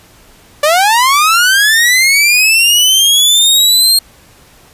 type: linear sweep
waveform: sawtooth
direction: up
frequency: 573 to 4248 Hz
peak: -3 dBFS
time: 0.63-3.99 s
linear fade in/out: 5 ms
effects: pink hiss -43 dBFS RMS until 4.73 s + resampled to 32000 Hz